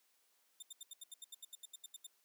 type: tone bursts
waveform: 15% pulse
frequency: 3612 Hz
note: A7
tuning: 45 cents sharp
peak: -40 dBFS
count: 15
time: 0.6-2.068 s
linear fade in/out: 5 ms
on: 26 ms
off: 77 ms
effects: white hiss -75 dBFS RMS until 2.24 s + high-pass 300 Hz 12 dB/octave